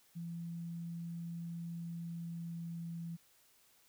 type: tone with pitch glide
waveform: sine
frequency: 169 to 167.93 Hz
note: E3 to E3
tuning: +43 to +32 cents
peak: -40 dBFS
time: 0.15-3.17 s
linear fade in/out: 20 ms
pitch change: -11 cents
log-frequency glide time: 1.67-2.92 s
effects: white hiss -68 dBFS RMS until 3.88 s